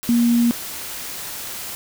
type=tone in noise; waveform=sine; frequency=236.4 Hz; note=A#3; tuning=24 cents sharp; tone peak=-13 dBFS; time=0.09-0.51 s; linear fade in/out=0 ms; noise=white; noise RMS=-31 dBFS; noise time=0.03-1.75 s; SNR=+15 dB; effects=none